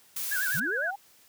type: noise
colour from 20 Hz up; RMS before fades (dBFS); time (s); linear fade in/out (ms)
blue; -33; 0.16-0.6; 5
type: tone with vibrato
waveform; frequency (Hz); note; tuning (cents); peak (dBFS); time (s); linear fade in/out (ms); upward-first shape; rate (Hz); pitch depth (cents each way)
sine; 1568; G6; 0; -27; 0.31-0.91; 10; sine; 9.8; 130
type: linear sweep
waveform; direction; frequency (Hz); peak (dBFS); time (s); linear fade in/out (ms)
sine; up; 106.3 to 830.6; -33; 0.54-0.96; 10
effects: white hiss -59 dBFS RMS until 1.28 s + high-pass 60 Hz 12 dB/octave